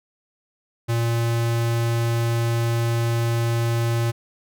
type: tone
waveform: square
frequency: 116.54 Hz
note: A#2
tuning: in tune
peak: -20 dBFS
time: 0.88-4.12 s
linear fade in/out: 20 ms
effects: none